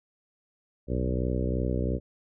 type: harmonic tone with a mistuned harmonic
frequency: 62.9 Hz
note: B1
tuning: 32 cents sharp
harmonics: 1 / 2 / 3 / 4 / 5 / 6 / 7 / 8 / 9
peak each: -29 / -32 / -34 / -35 / -36 / -37 / -37 / -38 / -39 dBFS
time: 0.87-2 s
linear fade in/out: 50 ms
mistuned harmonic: 1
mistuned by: +65 cents
effects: none